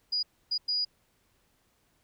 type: tone bursts at uneven times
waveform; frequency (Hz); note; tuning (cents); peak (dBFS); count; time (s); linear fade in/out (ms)
sine; 4900; D#8; -27; -26; 3; 0.12-0.23 / 0.51-0.58 / 0.68-0.85; 10
effects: pink hiss -70 dBFS RMS until 2.03 s